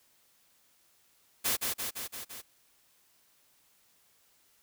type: noise with echo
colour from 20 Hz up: white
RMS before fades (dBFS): -29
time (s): 1.44-1.57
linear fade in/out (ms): 20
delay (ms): 170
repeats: 5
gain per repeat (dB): -3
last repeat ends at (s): 2.42
effects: white hiss -67 dBFS RMS until 4.62 s